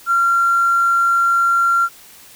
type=tone with hard clipping; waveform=triangle; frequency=1376 Hz; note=F6; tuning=26 cents flat; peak=-12 dBFS; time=0.06-1.89 s; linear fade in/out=50 ms; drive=3 dB; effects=white hiss -43 dBFS RMS until 2.35 s